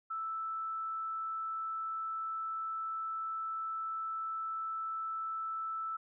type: tone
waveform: sine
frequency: 1318.5 Hz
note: E6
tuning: in tune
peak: -35 dBFS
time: 0.1-5.97 s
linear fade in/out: 10 ms
effects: none